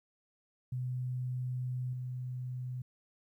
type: tone with level steps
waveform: sine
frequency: 126.2 Hz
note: B2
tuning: 38 cents sharp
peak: -33 / -36 dBFS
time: 0.72-2.82 s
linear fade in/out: 5 ms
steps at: 1.93 s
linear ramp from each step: 2 ms
effects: 12-bit